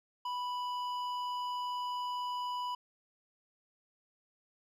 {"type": "tone with hard clipping", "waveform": "sine", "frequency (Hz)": 987.8, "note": "B5", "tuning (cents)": 0, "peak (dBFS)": -36, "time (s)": [0.25, 2.75], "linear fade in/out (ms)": 5, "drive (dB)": 9, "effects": []}